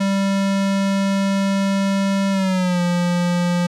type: tone with pitch glide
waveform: square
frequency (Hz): 196 to 175.63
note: G3 to F3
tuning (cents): 0 to +10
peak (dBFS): -17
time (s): 0-3.67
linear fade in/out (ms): 10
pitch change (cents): -190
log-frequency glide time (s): 2.31-2.81
effects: low-pass 8000 Hz 12 dB/octave